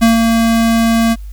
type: tone with ADSR envelope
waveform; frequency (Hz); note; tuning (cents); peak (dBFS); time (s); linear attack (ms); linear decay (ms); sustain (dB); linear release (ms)
square; 228.2; A#3; -37; -6; 0.01-1.16; 19; 140; -4; 39
effects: added 50 Hz sine -25 dBFS peak until 1.32 s + white hiss -51 dBFS RMS until 1.32 s